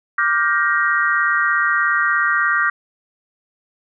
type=chord; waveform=sine; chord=G minor seventh; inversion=second; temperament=just; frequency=1176 / 1411.2 / 1568 / 1881.6 Hz; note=D6 / F6 / G6 / Bb6; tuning=+2 / +18 / 0 / +16 cents; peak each=-20 dBFS; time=0.18-2.7 s; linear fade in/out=5 ms; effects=none